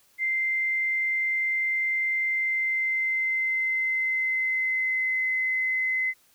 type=tone with pitch glide; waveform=sine; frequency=2085 to 2046 Hz; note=C7 to C7; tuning=-7 to -39 cents; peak=-23 dBFS; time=0.18-6.14 s; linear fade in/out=50 ms; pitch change=-32 cents; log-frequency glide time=2.26-5.3 s; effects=white hiss -62 dBFS RMS until 6.34 s